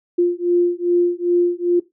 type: beating tone pair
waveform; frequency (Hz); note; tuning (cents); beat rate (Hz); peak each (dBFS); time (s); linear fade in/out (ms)
sine; 349.2 / 351.7; F4 / F4; 0 / +12; 2.5; -17; 0.18-1.8; 10
effects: noise-tail reverb RT60 0.2 s tail -18 dB re dry